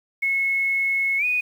sine tone with pitch glide, 2185 to 2481 Hz, C#7 to D#7, -26 to -6 cents, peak -19 dBFS, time 0.22-1.41 s, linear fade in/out 10 ms, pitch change +220 cents, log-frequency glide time 1.18-1.25 s, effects 8-bit

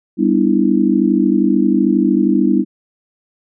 sine chord, E minor seventh, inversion first, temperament just, 197.78 / 247.2 / 296.7 / 329.6 Hz, G3 / B3 / D4 / E4, +16 / +2 / +18 / 0 cents, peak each -16 dBFS, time 0.17-2.65 s, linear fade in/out 50 ms, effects none

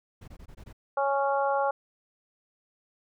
brown noise bursts, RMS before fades -45 dBFS, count 6, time 0.21-0.729 s, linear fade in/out 10 ms, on 69 ms, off 21 ms
harmonic tone, 277.2 Hz, C#4, in tune, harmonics 2 / 3 / 4 / 5, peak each -27 / -27 / -32 / -34 dBFS, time 0.97-1.71 s, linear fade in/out 5 ms
effects none

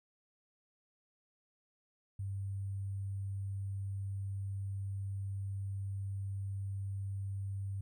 sine tone with sample-and-hold, 98 Hz, G2, in tune, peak -36 dBFS, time 2.19-7.81 s, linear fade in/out 5 ms, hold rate 8820 Hz, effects none

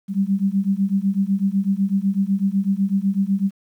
sine beating tone pair, 192 / 200 Hz, G3 / G3, -36 / +35 cents, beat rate 8 Hz, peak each -20 dBFS, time 0.08-3.51 s, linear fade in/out 50 ms, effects 9-bit

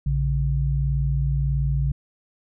sine tone pair together, 58.41 / 140 Hz, A#1 / C#3, +4 / +18 cents, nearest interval octave + minor third, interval 1514 cents, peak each -22 / -22 dBFS, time 0.06-1.92 s, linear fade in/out 5 ms, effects none

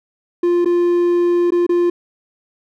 triangle tone with dropouts, 349.2 Hz, F4, in tune, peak -10 dBFS, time 0.43-1.9 s, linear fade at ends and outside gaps 5 ms, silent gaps 0.648-0.657 / 1.506-1.52 / 1.666-1.692 s, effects none

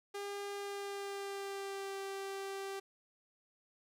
sawtooth tone with pitch glide, 402.9 to 391.2 Hz, G4 to G4, +48 to -4 cents, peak -36 dBFS, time 0.14-2.8 s, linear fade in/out 10 ms, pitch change -52 cents, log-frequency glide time 0.53-1.99 s, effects low-pass 12000 Hz 12 dB/octave + 12-bit

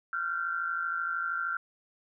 sine tone cluster, 1379 / 1432 / 1547 Hz, F6 / F6 / G6, -22 / +43 / -23 cents, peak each -31 / -39 / -35 dBFS, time 0.13-1.57 s, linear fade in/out 2 ms, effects none

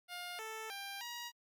10% pulse tone with pitch steps, 709 / 440.7 / 794 / 954 Hz, F5 / A4 / G5 / A#5, +26 / +3 / +22 / +40 cents, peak -34 dBFS, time 0.08-1.32 s, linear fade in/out 50 ms, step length 310 ms, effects MP3 96 kbps

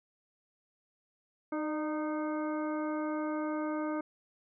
harmonic tone with a mistuned harmonic, 307.7 Hz, D#4, 19 cents flat, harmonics 1 / 2 / 3 / 4 / 5 / 7, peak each -33 / -38 / -43 / -42 / -47 / -52 dBFS, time 1.52-4.01 s, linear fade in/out 5 ms, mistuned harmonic 2, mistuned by -34 cents, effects none

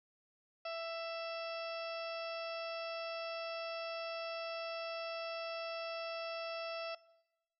harmonic tone, 663 Hz, E5, 10 cents sharp, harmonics 1 / 2 / 3 / 4 / 5 / 6 / 7 / 8, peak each -40 / -46 / -55 / -48 / -55 / -61 / -54 / -53 dBFS, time 0.65-6.95 s, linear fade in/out 5 ms, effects noise-tail reverb RT60 1.0 s tail -21 dB re dry

